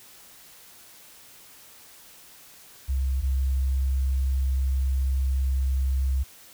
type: tone pair in turn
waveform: sine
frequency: 66.3 / 66.3 Hz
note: C2 / C2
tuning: +23 / +23 cents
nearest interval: unison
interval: 0 cents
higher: neither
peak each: -22 / -21 dBFS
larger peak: second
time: 2.88-3.22 / 3.22-6.24 s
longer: second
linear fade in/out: 20 ms
effects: white hiss -50 dBFS RMS until 6.53 s